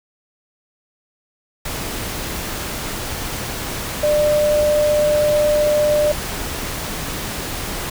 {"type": "tone in noise", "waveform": "sine", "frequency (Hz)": 597, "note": "D5", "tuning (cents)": 28, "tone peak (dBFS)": -13, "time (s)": [4.03, 6.12], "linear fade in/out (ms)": 5, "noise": "pink", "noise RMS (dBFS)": -26, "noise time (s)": [1.65, 7.9], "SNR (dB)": 10, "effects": []}